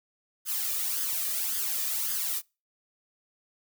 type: noise with flanger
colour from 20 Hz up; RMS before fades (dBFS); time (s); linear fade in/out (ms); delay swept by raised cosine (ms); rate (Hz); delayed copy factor
blue; -30; 0.45-2.42; 50; 0.61 to 1.71; 1.8; +0.65
effects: noise-tail reverb RT60 0.3 s tail -26 dB re dry